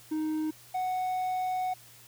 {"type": "tone pair in turn", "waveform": "triangle", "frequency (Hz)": [311.1, 739.9], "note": ["D#4", "F#5"], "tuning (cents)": [0, 0], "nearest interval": "octave + minor third", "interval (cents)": 1500, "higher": "second", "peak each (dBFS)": -26, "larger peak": "neither", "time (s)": [[0.11, 0.51], [0.74, 1.74]], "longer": "second", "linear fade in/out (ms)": 10, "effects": ["added 119 Hz sine -61 dBFS peak until 2.07 s", "white hiss -54 dBFS RMS until 2.07 s"]}